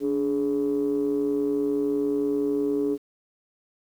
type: ring-modulated tone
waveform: triangle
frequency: 65.41 Hz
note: C2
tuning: in tune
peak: -16 dBFS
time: 0-2.98 s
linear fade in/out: 50 ms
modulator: 354 Hz
effects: tanh soft clip ceiling -15 dBFS + 9-bit